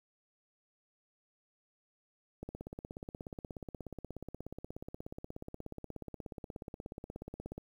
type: click train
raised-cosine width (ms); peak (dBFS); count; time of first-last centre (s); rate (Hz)
2; -29; 87; 2.43-7.58; 16.7
effects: 10-bit